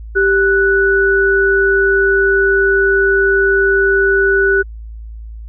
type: tone pair together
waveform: sine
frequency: 392 / 1480 Hz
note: G4 / F#6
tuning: 0 / 0 cents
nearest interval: octave + major seventh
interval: 2300 cents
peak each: -12 dBFS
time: 0.15-4.63 s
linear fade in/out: 20 ms
effects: added 55 Hz sine -27 dBFS peak until 5.48 s